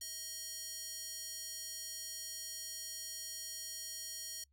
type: tone with high-pass filter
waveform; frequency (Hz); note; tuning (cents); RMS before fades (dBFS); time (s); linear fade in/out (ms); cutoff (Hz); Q
square; 630; D#5; +21; -45; 0.01-4.44; 5; 5200; 1.5
effects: noise-tail reverb RT60 0.1 s tail -26 dB re dry + added 69 Hz sine -70 dBFS peak until 4.52 s